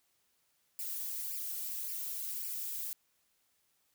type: noise with flanger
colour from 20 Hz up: violet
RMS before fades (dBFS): -39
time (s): 0.79-2.93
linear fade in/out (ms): 0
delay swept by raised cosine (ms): 0.39 to 3.39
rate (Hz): 1.8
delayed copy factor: +0.85
effects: white hiss -75 dBFS RMS until 3.94 s